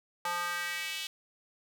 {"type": "tone with high-pass filter sweep", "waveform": "square", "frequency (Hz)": 174.61, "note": "F3", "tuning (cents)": 0, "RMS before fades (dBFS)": -35, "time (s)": [0.25, 1.07], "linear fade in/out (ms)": 2, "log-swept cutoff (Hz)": [950, 3200], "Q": 2.4, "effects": []}